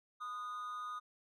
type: tone with amplitude modulation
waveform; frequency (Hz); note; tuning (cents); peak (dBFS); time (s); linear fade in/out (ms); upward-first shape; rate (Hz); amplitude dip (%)
triangle; 1234; D#6; -15; -36; 0.2-1; 20; sine; 221; 55
effects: none